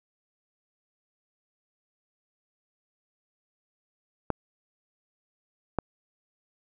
clicks, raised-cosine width 1 ms, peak -11 dBFS, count 2, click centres 4.303 / 5.787 s, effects none

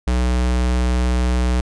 square tone, 61.74 Hz, B1, in tune, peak -16 dBFS, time 0.07-1.61 s, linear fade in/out 5 ms, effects resampled to 22050 Hz

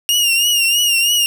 sawtooth tone with vibrato, 2826 Hz, F7, 20 cents sharp, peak -9 dBFS, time 0.09-1.26 s, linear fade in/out 0 ms, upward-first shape triangle, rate 3.1 Hz, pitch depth 76 cents each way, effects none

